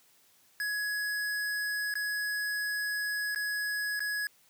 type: tone with dropouts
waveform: square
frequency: 1677 Hz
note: G#6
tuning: 16 cents sharp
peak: -31 dBFS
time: 0.6-4.27 s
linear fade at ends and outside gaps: 1 ms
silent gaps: 1.94-1.954 / 3.348-3.359 / 3.994-4.004 s
effects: white hiss -64 dBFS RMS until 4.49 s + high-pass 80 Hz 12 dB/octave